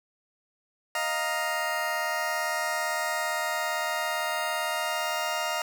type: chord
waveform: 20% pulse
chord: Eb suspended second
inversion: none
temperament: just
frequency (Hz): 622.3 / 700 / 933.4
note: Eb5 / F5 / Bb5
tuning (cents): 0 / +4 / +2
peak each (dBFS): -27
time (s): 0.95-5.62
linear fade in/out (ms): 2
effects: none